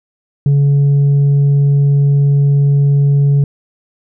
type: tone with tanh clipping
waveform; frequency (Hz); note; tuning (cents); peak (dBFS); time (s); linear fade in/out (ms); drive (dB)
sine; 141.5; C#3; +36; -8; 0.46-3.44; 2; 2
effects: none